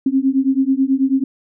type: beating tone pair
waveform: sine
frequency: 263.2 / 272.4 Hz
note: C4 / C#4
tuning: +10 / -30 cents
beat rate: 9.2 Hz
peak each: -16 dBFS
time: 0.06-1.24 s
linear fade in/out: 5 ms
effects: none